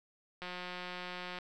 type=click train; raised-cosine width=0.3 ms; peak=-26 dBFS; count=175; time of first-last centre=0.42-1.387 s; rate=180 Hz; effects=none